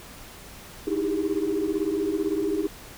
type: tone cluster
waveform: sine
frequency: 307.7 / 325.6 / 391.1 / 406.8 Hz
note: D#4 / E4 / G4 / G#4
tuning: -19 / -21 / -4 / -36 cents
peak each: -28 dBFS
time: 0.87-2.67 s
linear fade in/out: 5 ms
effects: tanh soft clip ceiling -16 dBFS + pink hiss -44 dBFS RMS until 2.97 s